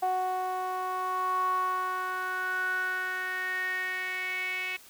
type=tone with band-pass filter sweep; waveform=sawtooth; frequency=370 Hz; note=F#4; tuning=in tune; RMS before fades=-31 dBFS; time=0.02-4.77 s; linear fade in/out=10 ms; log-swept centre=790 to 2400 Hz; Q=7.4; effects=white hiss -53 dBFS RMS until 4.89 s